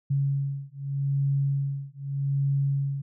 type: beating tone pair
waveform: sine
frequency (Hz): 138.59 / 139.41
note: C#3 / C#3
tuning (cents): 0 / +10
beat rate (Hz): 0.82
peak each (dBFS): -27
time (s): 0.1-3.02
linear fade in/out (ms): 10
effects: none